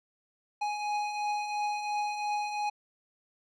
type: beating tone pair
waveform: square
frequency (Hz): 830.6 / 833.5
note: G#5 / G#5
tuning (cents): 0 / +6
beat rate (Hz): 2.9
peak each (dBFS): -40 / -31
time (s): 0.61-2.7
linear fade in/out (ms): 10
effects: low-pass 5000 Hz 12 dB/octave